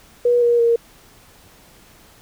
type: tone with pitch steps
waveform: sine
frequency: 483.6 / 475 / 466.6 Hz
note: B4 / A#4 / A#4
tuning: -36 / +33 / +2 cents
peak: -12 dBFS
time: 0.25-0.76 s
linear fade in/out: 5 ms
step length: 170 ms
effects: pink hiss -49 dBFS RMS until 2.21 s